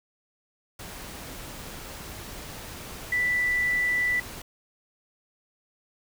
sine tone in noise, 1975.5 Hz, B6, in tune, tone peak -22 dBFS, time 3.12-4.2 s, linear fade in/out 5 ms, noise pink, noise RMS -40 dBFS, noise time 0.79-4.42 s, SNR +15 dB, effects none

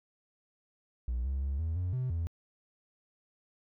triangle tone with pitch steps, 60.4 / 67.5 / 69 / 81.2 / 90.5 / 128 / 83.7 Hz, B1 / C#2 / C#2 / E2 / F#2 / C3 / E2, -38 / -45 / -7 / -26 / -38 / -38 / +27 cents, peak -27 dBFS, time 1.08-2.27 s, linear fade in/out 0 ms, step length 170 ms, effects tanh soft clip ceiling -25 dBFS

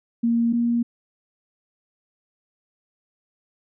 sine tone pair in turn, 233.1 / 236.1 Hz, A#3 / A#3, 0 / +22 cents, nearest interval unison, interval 22 cents, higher second, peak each -17 / -18 dBFS, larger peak first, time 0.23-0.53 / 0.53-0.83 s, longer neither, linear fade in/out 10 ms, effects none

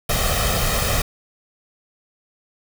pink noise with comb filter, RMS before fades -20 dBFS, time 0.09-1.02 s, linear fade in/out 5 ms, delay 1.6 ms, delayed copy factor +0.7, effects none

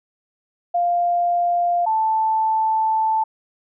sine tone pair in turn, 698.5 / 880.1 Hz, F5 / A5, 0 / 0 cents, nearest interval major third, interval 400 cents, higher second, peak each -16 dBFS, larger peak neither, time 0.74-1.86 / 1.86-3.24 s, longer second, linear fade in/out 10 ms, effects none

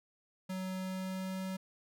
square tone with pitch glide, 187 to 188.74 Hz, F#3 to F#3, +19 to +35 cents, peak -37 dBFS, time 0.49-1.57 s, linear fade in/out 10 ms, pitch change +16 cents, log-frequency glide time 0.77-1.41 s, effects none

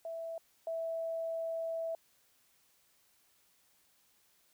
sine tone pair in turn, 659.3 / 657 Hz, E5 / E5, 0 / -6 cents, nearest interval unison, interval 6 cents, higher first, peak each -38 / -34 dBFS, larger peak second, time 0.05-0.38 / 0.67-1.95 s, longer second, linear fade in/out 2 ms, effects white hiss -70 dBFS RMS until 4.53 s

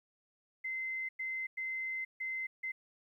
sine tone bursts at uneven times, 2066 Hz, C7, 22 cents flat, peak -35 dBFS, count 5, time 0.64-1.09 / 1.19-1.47 / 1.57-2.05 / 2.2-2.47 / 2.63-2.72 s, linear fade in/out 10 ms, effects 12-bit

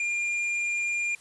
sine tone with tanh clipping, 2403 Hz, D7, 39 cents sharp, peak -27 dBFS, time 0-1.15 s, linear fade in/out 2 ms, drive 8 dB, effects white hiss -53 dBFS RMS until 1.2 s + resampled to 24000 Hz

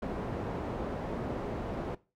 white low-pass noise, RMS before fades -36 dBFS, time 0.02-1.95 s, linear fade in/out 5 ms, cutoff 540 Hz, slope 12 dB/octave, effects noise-tail reverb RT60 0.3 s tail -19 dB re dry

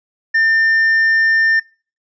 triangle tone, 1800 Hz, A6, 39 cents sharp, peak -9 dBFS, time 0.34-1.6 s, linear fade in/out 10 ms, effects noise-tail reverb RT60 0.4 s tail -26 dB re dry + resampled to 16000 Hz

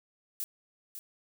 violet noise with echo, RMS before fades -35 dBFS, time 0.4-0.44 s, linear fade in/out 0 ms, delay 550 ms, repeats 1, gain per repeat -8 dB, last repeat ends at 0.99 s, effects none

